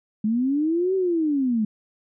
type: linear two-way sweep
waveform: sine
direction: up then down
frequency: 207.7 to 386.1 to 207.7 Hz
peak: -19 dBFS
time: 0.24-1.65 s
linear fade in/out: 5 ms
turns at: 0.95 s
effects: none